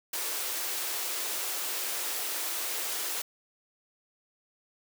white high-pass noise, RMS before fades -33 dBFS, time 0.13-3.22 s, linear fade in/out 5 ms, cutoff 300 Hz, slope 48 dB/octave, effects none

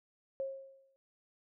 sine tone with exponential decay, 540 Hz, C#5, 45 cents flat, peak -32 dBFS, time 0.4-0.96 s, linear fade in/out 0 ms, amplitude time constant 120 ms, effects none

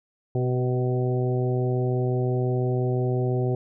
harmonic tone with a mistuned harmonic, 125.9 Hz, B2, 34 cents sharp, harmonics 1 / 2 / 3 / 4 / 5 / 6, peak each -23 / -33 / -27 / -34 / -36 / -37 dBFS, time 0.35-3.55 s, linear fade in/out 2 ms, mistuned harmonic 4, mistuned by -20 cents, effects none

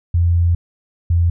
sine tone pair in turn, 85.8 / 85.44 Hz, F2 / F2, -30 / -37 cents, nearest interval unison, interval 7 cents, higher first, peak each -11 dBFS, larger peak neither, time 0.14-0.55 / 1.1-1.3 s, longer first, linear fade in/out 5 ms, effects none

